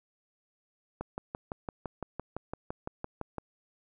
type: click train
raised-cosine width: 1 ms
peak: -21 dBFS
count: 15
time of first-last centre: 1.01-3.383 s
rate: 5.9 Hz
effects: none